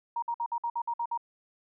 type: tone bursts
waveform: sine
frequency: 940 Hz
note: A#5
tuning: 14 cents sharp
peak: -28 dBFS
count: 9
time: 0.16-1.176 s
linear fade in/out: 5 ms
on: 64 ms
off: 55 ms
effects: none